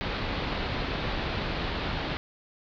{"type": "low-pass noise", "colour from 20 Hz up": "pink", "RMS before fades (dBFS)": -31, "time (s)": [0.01, 2.17], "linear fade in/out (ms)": 0, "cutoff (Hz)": 4400, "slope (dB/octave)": 48, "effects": []}